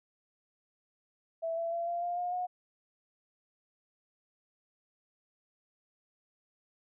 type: tone with pitch steps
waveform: sine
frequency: 659 / 669.4 / 679.9 / 690.6 / 701.4 / 712.4 / 723.6 Hz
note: E5 / E5 / F5 / F5 / F5 / F5 / F#5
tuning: -1 / +26 / -47 / -20 / +7 / +34 / -39 cents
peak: -31 dBFS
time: 1.42-2.47 s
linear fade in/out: 20 ms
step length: 150 ms
effects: none